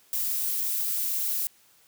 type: noise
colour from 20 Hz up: violet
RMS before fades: -28 dBFS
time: 0.13-1.47 s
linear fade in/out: 0 ms
effects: white hiss -60 dBFS RMS until 1.87 s + high-pass 60 Hz 12 dB/octave